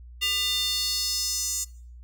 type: tone with high-pass filter sweep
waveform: square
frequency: 400 Hz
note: G4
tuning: 35 cents sharp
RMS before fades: -27 dBFS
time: 0.21-1.65 s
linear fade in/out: 20 ms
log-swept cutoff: 2900 to 6900 Hz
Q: 3.6
effects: noise-tail reverb RT60 0.5 s tail -20 dB re dry + added 60 Hz sine -42 dBFS peak until 2.03 s